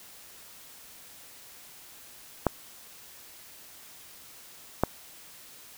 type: clicks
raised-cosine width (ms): 1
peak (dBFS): -7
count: 2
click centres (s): 2.467 / 4.836
effects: white hiss -50 dBFS RMS until 5.77 s